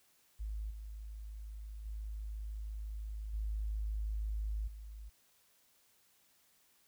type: tone with level steps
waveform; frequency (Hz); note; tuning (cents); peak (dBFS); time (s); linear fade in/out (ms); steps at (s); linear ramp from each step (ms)
sine; 52.9; G#1; +33; -37 / -43 / -39 / -34 / -45; 0.39-5.1; 20; 0.7 / 1.85 / 3.33 / 4.67; 10
effects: white hiss -70 dBFS RMS until 6.87 s